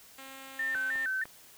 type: tone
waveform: 5% pulse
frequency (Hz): 268.1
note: C4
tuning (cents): +42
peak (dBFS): -34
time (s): 0.18-1.06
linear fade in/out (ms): 5
type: tone with vibrato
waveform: sine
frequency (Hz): 1664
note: G#6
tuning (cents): +3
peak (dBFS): -29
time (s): 0.59-1.24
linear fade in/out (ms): 5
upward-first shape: square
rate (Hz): 3.2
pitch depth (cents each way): 140
type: clicks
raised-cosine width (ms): 0.5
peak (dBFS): -30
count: 3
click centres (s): 0.753 / 0.957 / 1.255
effects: white hiss -55 dBFS RMS until 1.57 s